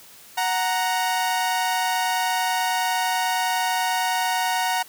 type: tone pair together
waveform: sawtooth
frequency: 740 / 932.3 Hz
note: F#5 / A#5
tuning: 0 / 0 cents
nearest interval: major third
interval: 400 cents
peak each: -20 dBFS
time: 0.37-4.83 s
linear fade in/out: 10 ms
effects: white hiss -47 dBFS RMS until 4.88 s + high-pass 80 Hz 12 dB/octave

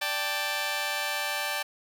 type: chord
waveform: 10% pulse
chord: D suspended fourth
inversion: none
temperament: just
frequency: 587.3 / 783.1 / 881 Hz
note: D5 / G5 / A5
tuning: 0 / -2 / +2 cents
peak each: -25 dBFS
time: 0.01-1.63 s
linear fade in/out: 10 ms
effects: none

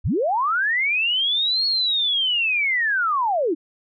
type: linear two-way sweep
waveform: sine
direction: up then down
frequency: 37.4 to 4362 to 280.2 Hz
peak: -18 dBFS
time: 0.04-3.55 s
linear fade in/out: 20 ms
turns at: 1.66 s
effects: none

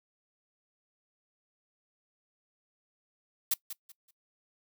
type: noise with echo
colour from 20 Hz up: blue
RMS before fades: -27 dBFS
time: 3.51-3.54 s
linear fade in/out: 5 ms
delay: 190 ms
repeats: 3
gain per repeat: -12 dB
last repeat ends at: 4.11 s
effects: noise-tail reverb RT60 0.1 s tail -21 dB re dry

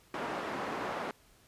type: band-pass noise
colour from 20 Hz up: white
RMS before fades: -37 dBFS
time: 0.14-1.11 s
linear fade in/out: 2 ms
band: 200 to 1100 Hz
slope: 12 dB/octave
effects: pink hiss -63 dBFS RMS until 1.47 s + resampled to 32000 Hz

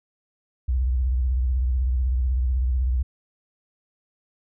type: tone with vibrato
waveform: sine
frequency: 63.2 Hz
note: B1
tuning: 41 cents sharp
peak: -19 dBFS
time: 0.68-3.03 s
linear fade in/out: 10 ms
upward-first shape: sine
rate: 16 Hz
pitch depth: 140 cents each way
effects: none

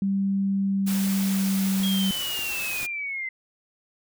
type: tone with pitch glide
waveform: sine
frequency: 196 to 192.63 Hz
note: G3 to G3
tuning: 0 to -30 cents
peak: -21 dBFS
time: 0.02-2.11 s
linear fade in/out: 2 ms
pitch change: -30 cents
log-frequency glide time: 0.65-1.82 s
type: noise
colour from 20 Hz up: white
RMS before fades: -33 dBFS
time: 0.86-2.87 s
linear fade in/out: 20 ms
type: clicks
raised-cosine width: 2 ms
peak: -30 dBFS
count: 3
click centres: 1.802 / 2.392 / 2.83 s
type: linear sweep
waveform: sine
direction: down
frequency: 3289 to 2050 Hz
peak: -28 dBFS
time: 1.83-3.29 s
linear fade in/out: 5 ms
effects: none

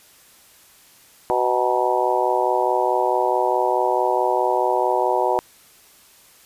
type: harmonic tone with a mistuned harmonic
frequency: 124.7 Hz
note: B2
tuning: 17 cents sharp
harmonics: 3 / 4 / 5 / 6 / 7 / 8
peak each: -24 / -24 / -24 / -24 / -24 / -24 dBFS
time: 1.3-5.39 s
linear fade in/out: 0 ms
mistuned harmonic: 8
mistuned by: -71 cents
effects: white hiss -51 dBFS RMS until 6.45 s + resampled to 32000 Hz

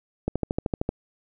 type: click train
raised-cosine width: 2 ms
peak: -11 dBFS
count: 9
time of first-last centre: 0.28-0.891 s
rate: 13.1 Hz
effects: none

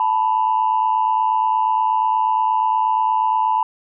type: tone pair together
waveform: sine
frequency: 879.4 / 987.8 Hz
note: A5 / B5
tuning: -1 / 0 cents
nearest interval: major second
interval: 201 cents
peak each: -17 dBFS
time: 0-3.63 s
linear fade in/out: 2 ms
effects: tanh soft clip ceiling -8 dBFS

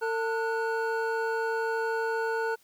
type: tone cluster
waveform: triangle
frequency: 451.6 / 898 / 1463 Hz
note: A4 / A5 / F#6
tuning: +45 / +35 / -20 cents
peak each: -27 / -31 / -31 dBFS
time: 0.01-2.56 s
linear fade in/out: 20 ms
effects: white hiss -63 dBFS RMS until 2.63 s

